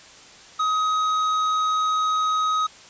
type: tone with tanh clipping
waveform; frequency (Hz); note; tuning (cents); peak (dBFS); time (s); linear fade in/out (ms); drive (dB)
sine; 1263; D#6; +26; -21; 0.59-2.67; 10; 10
effects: white hiss -46 dBFS RMS until 2.89 s + resampled to 16000 Hz